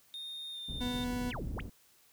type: tone with pitch glide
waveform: triangle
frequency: 3674 to 3615 Hz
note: A#7 to A7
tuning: -26 to +46 cents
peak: -39 dBFS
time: 0.14-1.04 s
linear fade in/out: 0 ms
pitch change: -28 cents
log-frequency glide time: 0.52-0.58 s
type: low-pass noise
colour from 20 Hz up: pink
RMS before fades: -41 dBFS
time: 0.68-1.7 s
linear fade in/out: 10 ms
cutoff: 240 Hz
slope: 12 dB/octave
type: tone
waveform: 40% pulse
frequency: 246.6 Hz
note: B3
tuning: 2 cents flat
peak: -33 dBFS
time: 0.8-1.32 s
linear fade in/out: 20 ms
type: exponential two-way sweep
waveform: sine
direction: down then up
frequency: 3908 to 30.65 to 3908 Hz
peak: -39 dBFS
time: 1.3-1.61 s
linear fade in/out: 10 ms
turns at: 1.52 s
effects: white hiss -65 dBFS RMS until 2.12 s

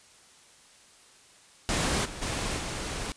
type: noise with level steps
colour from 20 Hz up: pink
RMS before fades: -27 / -40 / -31 / -34 dBFS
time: 1.69-3.12 s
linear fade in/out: 0 ms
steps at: 2.04 / 2.21 / 2.57 s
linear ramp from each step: 20 ms
effects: white hiss -56 dBFS RMS until 3.16 s + resampled to 22050 Hz

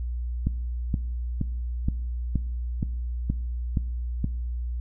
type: click train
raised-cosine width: 5 ms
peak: -12 dBFS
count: 9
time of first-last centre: 0.47-4.244 s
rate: 2.12 Hz
effects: noise-tail reverb RT60 0.9 s tail -20 dB re dry + added 60 Hz sine -27 dBFS peak until 4.8 s

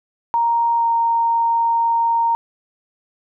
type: tone with pitch glide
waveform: sine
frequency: 933 to 926 Hz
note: A#5 to A#5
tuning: +1 to -12 cents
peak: -14 dBFS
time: 0.34-2.35 s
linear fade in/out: 0 ms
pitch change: -13 cents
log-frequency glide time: 0.77-0.85 s
effects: none

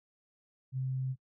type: tone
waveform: sine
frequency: 130.81 Hz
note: C3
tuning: in tune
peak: -31 dBFS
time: 0.72-1.16 s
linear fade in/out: 50 ms
effects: noise-tail reverb RT60 0.1 s tail -23 dB re dry

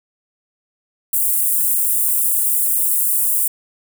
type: high-pass noise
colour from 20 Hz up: white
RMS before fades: -17 dBFS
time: 1.13-3.48 s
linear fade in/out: 5 ms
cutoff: 8300 Hz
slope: 48 dB/octave
effects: none

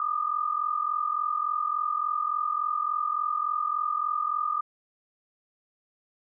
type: tone pair together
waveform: sine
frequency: 1193.5 / 1237 Hz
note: D6 / D#6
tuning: +28 / -10 cents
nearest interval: minor second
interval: 62 cents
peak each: -28 / -28 dBFS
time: 0-4.61 s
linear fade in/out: 2 ms
effects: none

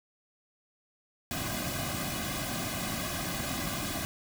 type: noise with comb filter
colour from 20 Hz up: pink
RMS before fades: -34 dBFS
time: 1.31-4.05 s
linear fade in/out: 0 ms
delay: 2.2 ms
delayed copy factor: -1
effects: none

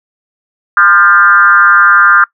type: tone with frequency modulation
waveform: sine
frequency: 1396.9 Hz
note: F6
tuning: in tune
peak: -3 dBFS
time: 0.77-2.24 s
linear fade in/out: 2 ms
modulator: 181 Hz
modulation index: 1.2
effects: noise-tail reverb RT60 0.1 s tail -21 dB re dry

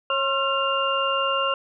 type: tone cluster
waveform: sine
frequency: 546 / 1071 / 1365 / 2798 Hz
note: C#5 / C6 / F6 / F7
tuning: -26 / +40 / -40 / +3 cents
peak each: -26 dBFS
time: 0.1-1.54 s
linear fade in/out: 2 ms
effects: none

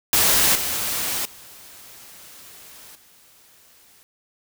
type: noise with level steps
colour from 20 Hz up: white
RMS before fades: -17 / -25 / -44 / -53 dBFS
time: 0.13-4.03 s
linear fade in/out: 0 ms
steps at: 0.55 / 1.25 / 2.95 s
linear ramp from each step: 5 ms
effects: none

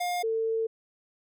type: tone pair in turn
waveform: square / sine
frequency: 710 / 448.5 Hz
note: F5 / A4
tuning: +28 / +33 cents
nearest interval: minor sixth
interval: 795 cents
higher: first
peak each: -28 / -25 dBFS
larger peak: second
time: 0-0.23 / 0.23-0.67 s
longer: second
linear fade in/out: 10 ms
effects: none

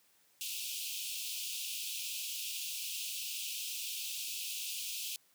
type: high-pass noise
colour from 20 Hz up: pink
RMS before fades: -40 dBFS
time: 0.41-5.16 s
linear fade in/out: 0 ms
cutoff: 2500 Hz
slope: 96 dB/octave
effects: white hiss -69 dBFS RMS until 5.34 s + high-pass 100 Hz 12 dB/octave

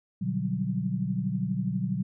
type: chord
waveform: sine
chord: G major seventh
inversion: first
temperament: just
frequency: 122.5 / 147 / 183.75 / 196 Hz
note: B2 / D3 / F#3 / G3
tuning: -14 / +2 / -12 / 0 cents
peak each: -33 / -34 / -29 / -33 dBFS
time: 0.21-2.03 s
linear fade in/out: 10 ms
effects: none

